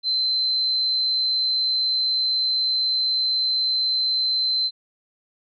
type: tone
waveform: sine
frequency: 4082 Hz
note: C8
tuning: 44 cents flat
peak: -19 dBFS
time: 0.03-4.71 s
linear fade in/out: 50 ms
effects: none